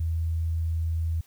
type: tone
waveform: sine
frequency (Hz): 81.8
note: E2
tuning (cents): -13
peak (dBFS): -24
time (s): 0-1.21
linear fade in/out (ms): 5
effects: white hiss -60 dBFS RMS until 1.26 s